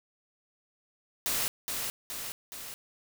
white noise with echo, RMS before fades -30 dBFS, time 1.26-1.48 s, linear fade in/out 0 ms, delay 420 ms, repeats 3, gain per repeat -4 dB, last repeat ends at 2.74 s, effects none

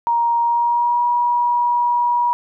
sine tone with pitch glide, 939 to 962.1 Hz, A#5 to B5, +12 to -46 cents, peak -14 dBFS, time 0.07-2.33 s, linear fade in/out 0 ms, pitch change +42 cents, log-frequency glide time 0.41-1.03 s, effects none

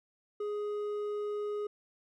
sine tone with hard clipping, 416 Hz, G#4, 3 cents sharp, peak -34 dBFS, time 0.4-1.67 s, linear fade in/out 5 ms, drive 5 dB, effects none

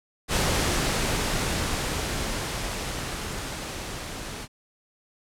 pink noise with level ramp, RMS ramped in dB -23 to -36 dBFS, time 0.28-4.48 s, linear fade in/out 50 ms, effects low-pass 10000 Hz 12 dB/octave

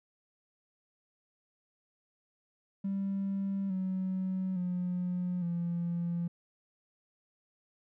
triangle tone with pitch steps, 195.9 / 187.49 / 179.43 / 171.73 Hz, G3 / F#3 / F3 / F3, -1 / +23 / +47 / -29 cents, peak -27 dBFS, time 2.84-6.28 s, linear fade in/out 10 ms, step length 860 ms, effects tanh soft clip ceiling -27 dBFS

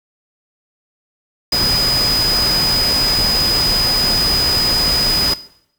sine tone in noise, 4978 Hz, D#8, in tune, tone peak -13 dBFS, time 1.52-5.34 s, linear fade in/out 5 ms, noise pink, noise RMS -21 dBFS, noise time 1.52-5.34 s, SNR +5 dB, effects noise-tail reverb RT60 0.7 s tail -17 dB re dry

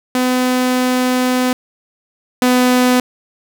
sawtooth tone pair in turn, 252.7 / 250.5 Hz, B3 / B3, +40 / +25 cents, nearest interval unison, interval 15 cents, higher first, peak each -9 / -6 dBFS, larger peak second, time 0.15-1.53 / 2.42-3 s, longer first, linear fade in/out 2 ms, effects none

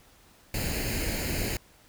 pink noise with comb filter, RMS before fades -30 dBFS, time 0.54-1.57 s, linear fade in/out 2 ms, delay 0.43 ms, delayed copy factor +0.7, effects pink hiss -58 dBFS RMS until 1.88 s

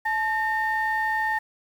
sine tone pair together, 866.3 / 1825 Hz, A5 / A#6, -27 / -37 cents, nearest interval octave + minor second, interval 1290 cents, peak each -24 dBFS, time 0.05-1.39 s, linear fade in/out 10 ms, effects tanh soft clip ceiling -16 dBFS + 8-bit

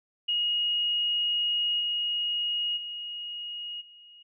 sine tone with level steps, 2878 Hz, F#7, 49 cents flat, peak -24 / -26 / -34 / -49 dBFS, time 0.28-4.23 s, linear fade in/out 10 ms, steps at 1.79 / 2.76 / 3.8 s, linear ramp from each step 20 ms, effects none

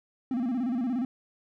triangle tone with vibrato, 246.9 Hz, B3, in tune, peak -24 dBFS, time 0.31-1.05 s, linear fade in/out 2 ms, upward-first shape square, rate 17 Hz, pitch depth 110 cents each way, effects none

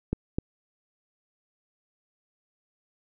clicks, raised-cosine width 3 ms, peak -13 dBFS, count 2, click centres 0.13 / 0.385 s, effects none

